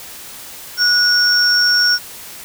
sine tone pair together, 1459 / 5496 Hz, F#6 / F8, -25 / -29 cents, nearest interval octave + major seventh, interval 2296 cents, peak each -15 / -12 dBFS, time 0.77-1.99 s, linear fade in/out 50 ms, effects white hiss -34 dBFS RMS until 2.44 s

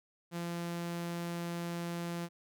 sawtooth tone, 171.4 Hz, F3, 32 cents flat, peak -32 dBFS, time 0.31-2.29 s, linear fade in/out 50 ms, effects none

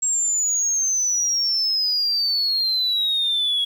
sine exponential sweep, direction down, 7600 to 3322 Hz, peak -17 dBFS, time 0.02-3.65 s, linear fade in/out 10 ms, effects tanh soft clip ceiling -15 dBFS + 8-bit

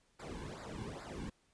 brown noise with flanger, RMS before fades -45 dBFS, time 0.19-1.3 s, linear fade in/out 10 ms, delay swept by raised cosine 0.32 to 1.62 ms, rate 2.4 Hz, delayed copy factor -1, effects pink hiss -73 dBFS RMS until 1.53 s + resampled to 22050 Hz

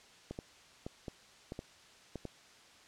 clicks, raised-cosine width 2 ms, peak -27 dBFS, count 8, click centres 0.31 / 0.389 / 0.865 / 1.082 / 1.521 / 1.591 / 2.157 / 2.253 s, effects white hiss -59 dBFS RMS until 2.87 s + low-pass 6000 Hz 12 dB/octave

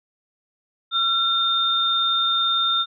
sine tone pair together, 1359 / 3631 Hz, F6 / A#7, -48 / -46 cents, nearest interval octave + perfect fourth, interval 1702 cents, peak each -23 / -19 dBFS, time 0.91-2.86 s, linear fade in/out 50 ms, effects none

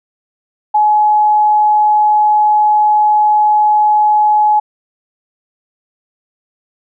sine tone, 846 Hz, G#5, 32 cents sharp, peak -7 dBFS, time 0.74-4.6 s, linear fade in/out 10 ms, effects none

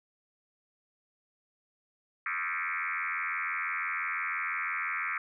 sine tone with frequency modulation, 1760 Hz, A6, in tune, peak -30 dBFS, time 2.26-5.18 s, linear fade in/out 2 ms, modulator 85.9 Hz, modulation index 6.7, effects none

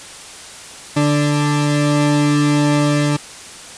40% pulse tone pair together, 146.57 / 293.7 Hz, D3 / D4, -3 / 0 cents, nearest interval octave, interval 1203 cents, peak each -15 dBFS, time 0.96-3.17 s, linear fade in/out 10 ms, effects white hiss -35 dBFS RMS until 3.77 s + resampled to 22050 Hz

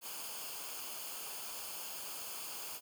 white noise with comb filter, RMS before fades -44 dBFS, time 0.01-2.81 s, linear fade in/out 50 ms, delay 0.52 ms, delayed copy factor -0.65, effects none

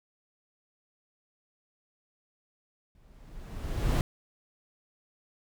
brown noise with exponential growth, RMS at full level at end -21 dBFS, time 2.95-4.01 s, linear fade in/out 1 ms, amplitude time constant 230 ms, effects none

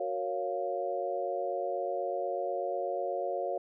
sine chord, Gb major seventh, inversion none, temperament equal, 370 / 466.2 / 554.4 / 698.5 Hz, Gb4 / Bb4 / Db5 / F5, 0 / 0 / 0 / 0 cents, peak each -38 / -38 / -34 / -35 dBFS, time 0-3.58 s, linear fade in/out 5 ms, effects none

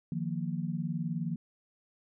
sine chord, Eb suspended second, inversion none, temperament equal, 155.56 / 174.61 / 233.1 Hz, Eb3 / F3 / Bb3, 0 / 0 / 0 cents, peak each -35 / -34 / -38 dBFS, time 0.12-1.36 s, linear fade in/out 2 ms, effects none

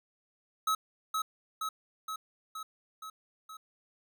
square tone with echo, 1286 Hz, E6, 43 cents flat, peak -27 dBFS, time 0.67-0.75 s, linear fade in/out 5 ms, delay 470 ms, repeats 6, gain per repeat -3 dB, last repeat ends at 3.57 s, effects none

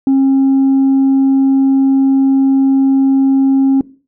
sine tone, 270 Hz, C#4, 45 cents flat, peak -5 dBFS, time 0.07-3.81 s, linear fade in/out 2 ms, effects noise-tail reverb RT60 0.4 s tail -21 dB re dry + tanh soft clip ceiling -6 dBFS

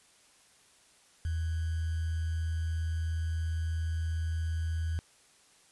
sine tone with sample-and-hold, 81.5 Hz, E2, 19 cents flat, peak -29 dBFS, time 1.25-4.99 s, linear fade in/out 0 ms, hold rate 1575 Hz, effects white hiss -62 dBFS RMS until 5.71 s + resampled to 24000 Hz

